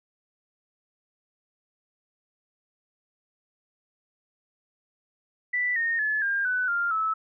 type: tone with pitch steps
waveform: sine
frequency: 1975.5 / 1843.2 / 1719.8 / 1604.6 / 1497.1 / 1396.9 / 1303.3 Hz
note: B6 / A#6 / A6 / G6 / F#6 / F6 / E6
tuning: 0 / -20 / -40 / +40 / +20 / 0 / -20 cents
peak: -23 dBFS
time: 5.53-7.14 s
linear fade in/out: 10 ms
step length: 230 ms
effects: none